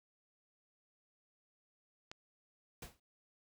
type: click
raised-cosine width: 0.2 ms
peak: -29 dBFS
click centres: 2.115 s
type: noise with exponential decay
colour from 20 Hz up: pink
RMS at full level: -44 dBFS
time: 2.82-3 s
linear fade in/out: 5 ms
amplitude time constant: 39 ms
effects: none